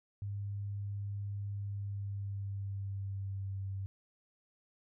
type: tone with pitch glide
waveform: sine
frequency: 100.9 to 97.18 Hz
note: G#2 to G2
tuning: -49 to -15 cents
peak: -36 dBFS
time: 0.22-3.86 s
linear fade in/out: 0 ms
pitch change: -66 cents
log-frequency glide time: 1.54-3.61 s
effects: none